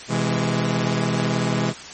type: chord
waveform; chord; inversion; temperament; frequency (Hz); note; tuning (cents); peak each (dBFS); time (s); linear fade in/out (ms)
sawtooth; C augmented; none; equal with one note detuned; 128.19 / 164.81 / 207.7; C3 / E3 / G#3; -35 / 0 / 0; -20; 0.08-1.74; 50
effects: white hiss -37 dBFS RMS until 1.93 s + MP3 32 kbps

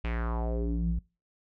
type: tone with low-pass filter sweep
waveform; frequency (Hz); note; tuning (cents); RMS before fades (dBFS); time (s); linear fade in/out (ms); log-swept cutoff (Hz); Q
square; 57.9; A#1; -11; -30; 0.04-0.99; 5; 2700 to 120; 3.5
effects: noise-tail reverb RT60 0.3 s tail -23 dB re dry

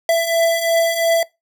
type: beating tone pair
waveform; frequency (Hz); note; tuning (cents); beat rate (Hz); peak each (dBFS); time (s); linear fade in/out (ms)
square; 664 / 666.9; E5 / E5; +12 / +20; 2.9; -21 / -16; 0.09-1.23; 2
effects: noise-tail reverb RT60 0.2 s tail -21 dB re dry

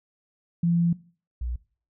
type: tone pair in turn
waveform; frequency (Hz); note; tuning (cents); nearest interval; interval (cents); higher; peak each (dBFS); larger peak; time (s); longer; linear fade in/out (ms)
sine; 170.6 / 60.32; F3 / B1; -40 / -40; octave + tritone; 1800; first; -19 / -27; first; 0.63-0.93 / 1.41-1.56; first; 5
effects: noise-tail reverb RT60 0.4 s tail -19 dB re dry

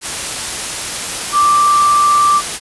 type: tone in noise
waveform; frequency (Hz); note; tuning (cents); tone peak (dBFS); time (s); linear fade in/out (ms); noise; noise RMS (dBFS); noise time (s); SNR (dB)
sine; 1174.7; D6; 0; -8; 1.32-2.42; 50; white; -21; 0.01-2.6; +10
effects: resampled to 24000 Hz

